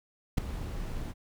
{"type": "noise with ADSR envelope", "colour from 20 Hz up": "brown", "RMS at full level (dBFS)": -20, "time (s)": [0.37, 1.14], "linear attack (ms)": 12, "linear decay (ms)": 4, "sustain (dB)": -16, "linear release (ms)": 41, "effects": []}